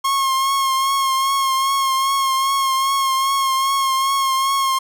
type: tone with vibrato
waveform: 45% pulse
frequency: 1079 Hz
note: C#6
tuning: 47 cents flat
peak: -16 dBFS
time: 0.04-4.79 s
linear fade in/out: 10 ms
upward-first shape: triangle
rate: 2.5 Hz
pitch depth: 37 cents each way
effects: none